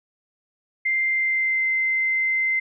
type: tone with pitch glide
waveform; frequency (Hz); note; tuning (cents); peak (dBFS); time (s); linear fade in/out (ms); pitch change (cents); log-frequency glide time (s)
sine; 2093 to 2074; C7 to C7; 0 to -16; -19; 0.85-2.6; 10; -16; 1.08-1.68
effects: none